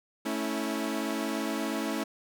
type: chord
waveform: sawtooth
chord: A major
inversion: none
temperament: equal with one note detuned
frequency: 220 / 277.2 / 326.2 Hz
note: A3 / C#4 / E4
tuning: 0 / 0 / -18 cents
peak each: -30 dBFS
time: 0.25-2.04 s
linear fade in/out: 10 ms
effects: none